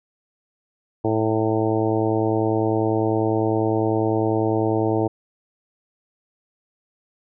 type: harmonic tone with a mistuned harmonic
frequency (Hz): 110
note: A2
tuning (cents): 0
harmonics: 1 / 2 / 3 / 4 / 5 / 6 / 7 / 8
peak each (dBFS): -25 / -31 / -22 / -24 / -29 / -29 / -29 / -32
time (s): 1.04-5.08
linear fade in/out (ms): 10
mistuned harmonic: 8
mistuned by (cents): +44
effects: none